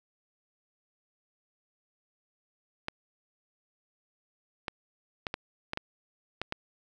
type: clicks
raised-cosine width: 0.3 ms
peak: -16 dBFS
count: 8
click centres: 2.884 / 4.682 / 5.268 / 5.341 / 5.734 / 5.774 / 6.416 / 6.524 s
effects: none